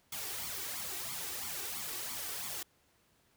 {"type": "noise with flanger", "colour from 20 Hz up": "white", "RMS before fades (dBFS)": -40, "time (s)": [0.12, 2.63], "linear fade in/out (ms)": 5, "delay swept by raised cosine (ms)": [0.88, 2.68], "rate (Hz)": 3, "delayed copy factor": 0.7, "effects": ["pink hiss -70 dBFS RMS until 3.36 s", "high-pass 60 Hz 12 dB/octave"]}